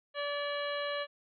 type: harmonic tone with a mistuned harmonic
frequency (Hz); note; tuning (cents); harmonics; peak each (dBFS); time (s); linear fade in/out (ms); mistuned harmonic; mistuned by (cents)
577; D5; -31; 1 / 2 / 3 / 4 / 5 / 6 / 7; -35 / -40 / -40 / -46 / -44 / -46 / -46; 0.14-1.07; 50; 6; -79
effects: none